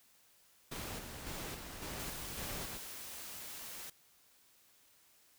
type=noise with tremolo; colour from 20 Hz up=pink; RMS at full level=-43 dBFS; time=0.71-2.78 s; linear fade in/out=10 ms; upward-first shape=square; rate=1.8 Hz; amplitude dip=40%
type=noise; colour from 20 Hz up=white; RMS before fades=-47 dBFS; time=1.99-3.9 s; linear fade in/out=5 ms
effects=white hiss -67 dBFS RMS until 5.38 s